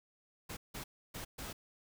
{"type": "noise bursts at uneven times", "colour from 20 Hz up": "pink", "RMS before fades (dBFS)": -44, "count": 4, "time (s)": [[0.49, 0.57], [0.74, 0.84], [1.14, 1.25], [1.38, 1.53]], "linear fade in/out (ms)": 10, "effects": []}